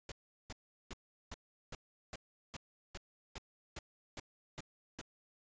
pink noise bursts, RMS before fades -45 dBFS, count 13, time 0.09-5.014 s, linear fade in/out 2 ms, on 28 ms, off 380 ms, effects resampled to 16000 Hz

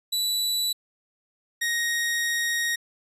sawtooth tone pair in turn, 3951 / 1874.3 Hz, B7 / A#6, 0 / +9 cents, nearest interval octave + minor second, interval 1291 cents, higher first, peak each -20 dBFS, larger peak neither, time 0.12-0.73 / 1.61-2.76 s, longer second, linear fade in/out 10 ms, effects resampled to 32000 Hz

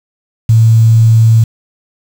sine tone with quantisation, 112.7 Hz, A2, 42 cents sharp, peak -3 dBFS, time 0.49-1.44 s, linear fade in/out 5 ms, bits 5, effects none

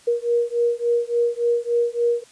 sine beating tone pair, 472.3 / 475.8 Hz, A#4 / A#4, +23 / +35 cents, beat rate 3.5 Hz, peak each -21 dBFS, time 0.07-2.24 s, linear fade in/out 10 ms, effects white hiss -51 dBFS RMS until 2.31 s + resampled to 22050 Hz

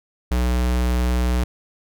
square tone, 61.4 Hz, B1, 9 cents flat, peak -18 dBFS, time 0.31-1.44 s, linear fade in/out 5 ms, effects none

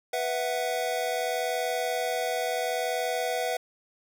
square chord, B suspended fourth, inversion none, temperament equal, 493.9 / 659.3 / 740 Hz, B4 / E5 / F#5, 0 / 0 / 0 cents, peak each -32 dBFS, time 0.13-3.57 s, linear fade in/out 5 ms, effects none

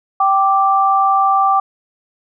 sine tone pair together, 779.3 / 1174.7 Hz, G5 / D6, -10 / 0 cents, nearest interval perfect fifth, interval 710 cents, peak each -13 dBFS, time 0.2-1.6 s, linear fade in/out 5 ms, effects none

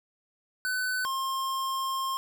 square tone pair in turn, 1506 / 1064.9 Hz, F#6 / C6, +30 / +30 cents, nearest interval tritone, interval 600 cents, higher first, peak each -28 / -29 dBFS, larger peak first, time 0.65-1.05 / 1.05-2.17 s, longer second, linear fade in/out 0 ms, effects none

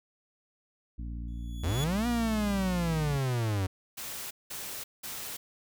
harmonic tone, 58.27 Hz, A#1, in tune, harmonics 1 / 2 / 3 / 4 / 5, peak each -35 / -45 / -47 / -47 / -50 dBFS, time 0.98-3.18 s, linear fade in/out 10 ms
sawtooth tone with exponential growth, 3400 Hz, G#7, 40 cents sharp, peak -30 dBFS, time 1.28-1.84 s, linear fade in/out 1 ms, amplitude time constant 120 ms
45% pulse linear two-way sweep, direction up then down, 69.3 to 243 to 91.3 Hz, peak -27 dBFS, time 1.63-3.67 s, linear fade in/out 10 ms, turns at 2.07 s
white noise bursts, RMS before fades -39 dBFS, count 3, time 3.97-5.37 s, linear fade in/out 10 ms, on 340 ms, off 190 ms
effects none

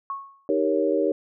sine tone with exponential decay, 1100 Hz, C#6, 14 cents flat, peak -25 dBFS, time 0.1-0.48 s, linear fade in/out 1 ms, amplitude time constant 82 ms
sine chord, Eb dominant seventh, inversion none, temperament equal, 311.1 / 392 / 466.2 / 554.4 Hz, Eb4 / G4 / Bb4 / Db5, 0 / 0 / 0 / 0 cents, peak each -25 dBFS, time 0.49-1.12 s, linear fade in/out 2 ms
effects none

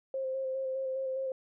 sine tone with vibrato, 528 Hz, C5, 16 cents sharp, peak -31 dBFS, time 0.14-1.32 s, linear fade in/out 2 ms, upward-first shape square, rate 4.9 Hz, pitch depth 17 cents each way, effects none

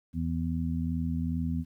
harmonic tone, 82.41 Hz, E2, in tune, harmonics 1 / 2 / 3, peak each -32 / -32 / -32 dBFS, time 0.13-1.65 s, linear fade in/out 50 ms, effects 11-bit

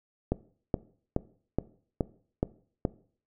click train, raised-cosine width 2 ms, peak -12 dBFS, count 7, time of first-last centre 0.32-2.852 s, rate 2.37 Hz, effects noise-tail reverb RT60 0.5 s tail -19 dB re dry

